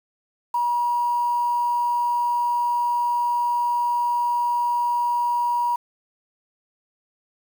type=tone with quantisation; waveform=sine; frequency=960 Hz; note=B5; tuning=49 cents flat; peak=-19 dBFS; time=0.54-5.76 s; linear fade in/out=5 ms; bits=7; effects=none